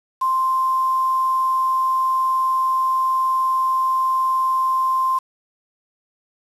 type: tone with quantisation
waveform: sine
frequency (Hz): 1046.5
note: C6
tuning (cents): 0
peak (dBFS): -16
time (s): 0.21-5.19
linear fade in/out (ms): 10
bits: 6
effects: low-pass 11000 Hz 12 dB/octave

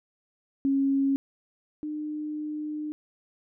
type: tone pair in turn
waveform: sine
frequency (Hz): 273.9 / 302.6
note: C#4 / D#4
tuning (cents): -21 / -48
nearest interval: major second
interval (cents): 173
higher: second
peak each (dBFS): -21 / -30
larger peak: first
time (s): 0.65-1.16 / 1.83-2.92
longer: second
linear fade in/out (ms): 0
effects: none

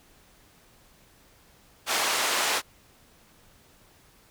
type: band-pass noise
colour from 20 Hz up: pink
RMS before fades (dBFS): -26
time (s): 1.86-2.62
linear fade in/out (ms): 50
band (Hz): 680 to 9500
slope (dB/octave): 12
effects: pink hiss -58 dBFS RMS until 4.3 s

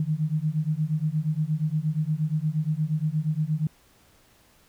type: beating tone pair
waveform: sine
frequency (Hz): 150.5 / 159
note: D3 / D#3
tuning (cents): +43 / +38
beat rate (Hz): 8.5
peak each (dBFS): -26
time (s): 0-3.67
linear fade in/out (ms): 2
effects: pink hiss -59 dBFS RMS until 4.68 s

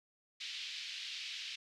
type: band-pass noise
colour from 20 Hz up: pink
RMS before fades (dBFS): -44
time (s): 0.4-1.56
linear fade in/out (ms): 10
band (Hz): 2600 to 4600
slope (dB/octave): 24
effects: none

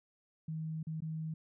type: tone with dropouts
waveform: sine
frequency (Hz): 158.6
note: D#3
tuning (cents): +33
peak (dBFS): -36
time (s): 0.48-1.34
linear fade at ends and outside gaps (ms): 5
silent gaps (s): 0.83-0.869 / 1.005-1.02
effects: none

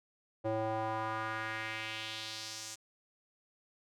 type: tone with band-pass filter sweep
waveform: square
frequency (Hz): 110.3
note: A2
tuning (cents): +5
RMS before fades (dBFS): -38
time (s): 0.44-2.76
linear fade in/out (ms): 20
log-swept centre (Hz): 530 to 7000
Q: 2.1
effects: none

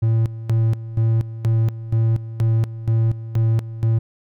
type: tone with tremolo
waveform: triangle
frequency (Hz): 112.9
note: A2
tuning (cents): +45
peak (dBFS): -12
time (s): 0.02-3.99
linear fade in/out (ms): 10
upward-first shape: square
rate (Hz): 2.1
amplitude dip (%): 80
effects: none

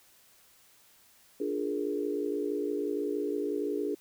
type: chord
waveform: sine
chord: Bb dominant seventh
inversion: first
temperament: equal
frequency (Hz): 293.7 / 349.2 / 415.3 / 466.2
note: D4 / F4 / Ab4 / Bb4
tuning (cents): 0 / 0 / 0 / 0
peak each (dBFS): -34 / -37 / -32 / -38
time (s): 1.4-3.95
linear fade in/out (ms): 5
effects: white hiss -61 dBFS RMS until 4 s

